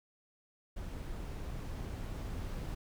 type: noise with level ramp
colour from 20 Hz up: brown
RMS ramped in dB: -42 to -39 dBFS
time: 0.76-2.75 s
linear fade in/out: 10 ms
effects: none